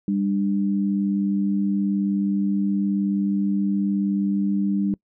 sine tone pair together, 198.6 / 297.6 Hz, G3 / D4, +23 / +23 cents, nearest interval perfect fifth, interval 700 cents, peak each -20 / -26 dBFS, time 0.08-4.94 s, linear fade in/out 2 ms, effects noise-tail reverb RT60 0.1 s tail -25 dB re dry

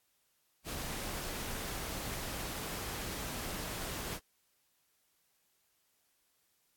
pink noise, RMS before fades -40 dBFS, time 0.64-4.2 s, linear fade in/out 50 ms, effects white hiss -75 dBFS RMS until 6.76 s + AAC 64 kbps

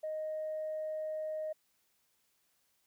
sine tone, 622.3 Hz, D#5, in tune, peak -34 dBFS, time 0.03-1.53 s, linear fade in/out 10 ms, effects tanh soft clip ceiling -31 dBFS + white hiss -75 dBFS RMS until 2.86 s

